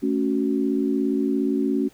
sine chord, F# minor, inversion first, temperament equal, 220 / 277.2 / 370 Hz, A3 / C#4 / F#4, 0 / 0 / 0 cents, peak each -25 / -22 / -26 dBFS, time 0.02-1.89 s, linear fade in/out 20 ms, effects pink hiss -55 dBFS RMS until 1.93 s

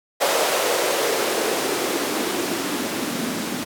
blue noise with band-pass filter sweep, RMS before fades -23 dBFS, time 0.2-3.65 s, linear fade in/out 20 ms, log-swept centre 560 to 210 Hz, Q 2.7, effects none

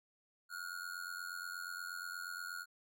square tone with amplitude modulation, 1434 Hz, F6, 45 cents sharp, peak -39 dBFS, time 0.49-2.66 s, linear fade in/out 50 ms, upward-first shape sine, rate 88.4 Hz, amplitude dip 85%, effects none

